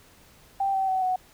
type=tone with pitch steps; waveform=sine; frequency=784 / 769.2 / 754.7 / 740.4 Hz; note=G5 / G5 / F#5 / F#5; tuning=0 / -33 / +34 / +1 cents; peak=-22 dBFS; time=0.6-1.16 s; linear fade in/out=5 ms; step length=140 ms; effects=pink hiss -55 dBFS RMS until 1.33 s